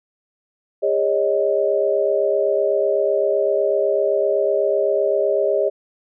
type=chord; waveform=sine; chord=Ab suspended fourth; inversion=none; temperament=equal with one note detuned; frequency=405.4 / 554.4 / 622.3 Hz; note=Ab4 / Db5 / Eb5; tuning=-42 / 0 / 0 cents; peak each=-20 dBFS; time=0.82-5.7 s; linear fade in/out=20 ms; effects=none